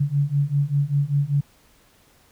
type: beating tone pair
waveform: sine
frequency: 140 / 145.1 Hz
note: C#3 / D3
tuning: +18 / -21 cents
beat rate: 5.1 Hz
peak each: -22 / -21 dBFS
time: 0-1.41 s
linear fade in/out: 10 ms
effects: pink hiss -57 dBFS RMS until 2.31 s